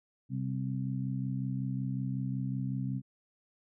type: harmonic tone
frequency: 65.41 Hz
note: C2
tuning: in tune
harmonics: 2 / 3 / 4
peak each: -33 / -37 / -39 dBFS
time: 0.29-3.02 s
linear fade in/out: 50 ms
effects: none